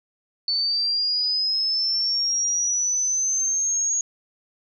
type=linear sweep; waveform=sine; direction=up; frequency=4477 to 6660 Hz; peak=-20 dBFS; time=0.48-4.01 s; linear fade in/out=2 ms; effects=none